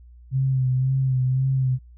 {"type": "tone with vibrato", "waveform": "sine", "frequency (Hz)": 130.81, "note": "C3", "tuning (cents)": 0, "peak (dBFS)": -18, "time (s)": [0.31, 1.79], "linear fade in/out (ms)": 50, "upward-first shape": "sine", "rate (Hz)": 1.9, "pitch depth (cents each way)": 39, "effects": ["added 60 Hz sine -44 dBFS peak until 1.97 s"]}